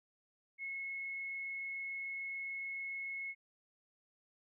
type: tone with frequency modulation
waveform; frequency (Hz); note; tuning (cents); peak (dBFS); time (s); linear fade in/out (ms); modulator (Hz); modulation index
sine; 2181; C#7; -29; -39; 0.58-3.35; 50; 26.9; 0.4
effects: none